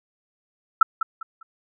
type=tone with echo; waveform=sine; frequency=1322 Hz; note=E6; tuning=5 cents sharp; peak=-8 dBFS; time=0.81-0.83 s; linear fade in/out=5 ms; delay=200 ms; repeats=3; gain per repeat=-11 dB; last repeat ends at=1.43 s; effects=none